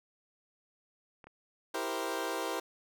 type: clicks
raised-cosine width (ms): 0.5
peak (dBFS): -36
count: 2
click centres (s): 1.242 / 1.27
type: chord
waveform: 20% pulse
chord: C dominant seventh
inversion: first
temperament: equal with one note detuned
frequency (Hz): 329.6 / 392 / 467.8 / 523.3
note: E4 / G4 / Bb4 / C5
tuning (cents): 0 / 0 / +6 / 0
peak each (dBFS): -34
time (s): 1.74-2.6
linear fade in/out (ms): 5
effects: none